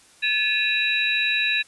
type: tone cluster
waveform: sine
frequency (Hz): 1721 / 2469 / 2684 / 3883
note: A6 / D#7 / E7 / B7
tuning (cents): -39 / -14 / +31 / -30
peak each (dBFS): -25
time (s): 0.22-1.63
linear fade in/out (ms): 20
effects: white hiss -53 dBFS RMS until 1.67 s + resampled to 24000 Hz